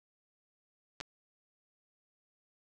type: clicks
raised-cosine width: 0.2 ms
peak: -23 dBFS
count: 2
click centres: 1.003 / 1.01 s
effects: none